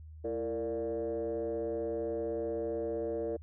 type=tone with frequency modulation; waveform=sine; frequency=457.8 Hz; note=A#4; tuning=31 cents flat; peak=-31 dBFS; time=0.24-3.37 s; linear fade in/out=10 ms; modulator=123 Hz; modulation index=1.1; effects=tanh soft clip ceiling -27 dBFS + added 78 Hz sine -46 dBFS peak until 3.42 s